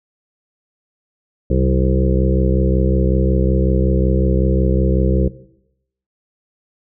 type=harmonic tone with a mistuned harmonic; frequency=65.41 Hz; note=C2; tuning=in tune; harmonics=1 / 2 / 3 / 5 / 6 / 7 / 8; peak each=-16 / -19 / -21 / -23 / -24 / -24 / -25 dBFS; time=1.5-5.28 s; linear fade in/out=5 ms; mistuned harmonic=3; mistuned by=-28 cents; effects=noise-tail reverb RT60 0.8 s tail -17 dB re dry